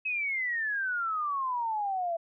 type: exponential sweep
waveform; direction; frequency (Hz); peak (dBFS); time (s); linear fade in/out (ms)
sine; down; 2580 to 659.3; -28; 0.05-2.17; 10
effects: none